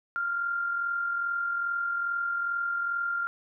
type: tone pair together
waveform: sine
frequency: 1391 / 1433.4 Hz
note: F6 / F6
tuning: -7 / +45 cents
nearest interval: minor second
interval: 52 cents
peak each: -27 / -39 dBFS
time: 0.16-3.27 s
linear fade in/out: 0 ms
effects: none